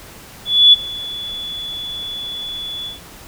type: tone with ADSR envelope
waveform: sine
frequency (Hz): 3431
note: A7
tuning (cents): -44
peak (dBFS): -3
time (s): 0.45-3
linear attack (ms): 280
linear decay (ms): 20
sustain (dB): -21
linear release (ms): 140
effects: pink hiss -39 dBFS RMS until 3.27 s